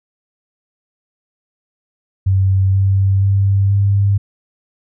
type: tone with pitch steps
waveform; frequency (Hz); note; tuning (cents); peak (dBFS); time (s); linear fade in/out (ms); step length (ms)
sine; 95.8 / 97.14 / 98.49 / 99.87; G2 / G2 / G2 / G2; -39 / -15 / +9 / +33; -10; 2.26-4.18; 10; 480
effects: none